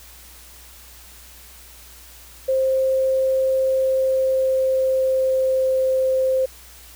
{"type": "tone with pitch glide", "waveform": "sine", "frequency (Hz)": [527, 522.8], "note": ["C5", "C5"], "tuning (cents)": [12, -1], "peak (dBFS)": -16, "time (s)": [2.48, 6.46], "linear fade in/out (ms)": 10, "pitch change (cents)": -13, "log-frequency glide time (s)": [3.64, 5.86], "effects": ["added 60 Hz sine -47 dBFS peak until 6.95 s", "white hiss -45 dBFS RMS until 6.95 s"]}